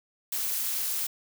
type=noise with amplitude modulation; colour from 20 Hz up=blue; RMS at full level=-27 dBFS; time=0.32-1.07 s; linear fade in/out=5 ms; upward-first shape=sine; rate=275 Hz; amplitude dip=65%; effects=none